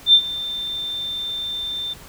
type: tone with ADSR envelope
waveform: sine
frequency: 3576 Hz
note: A7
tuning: 27 cents sharp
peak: -6 dBFS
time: 0.06-1.94 s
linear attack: 75 ms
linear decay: 72 ms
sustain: -18 dB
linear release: 14 ms
effects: pink hiss -43 dBFS RMS until 2.08 s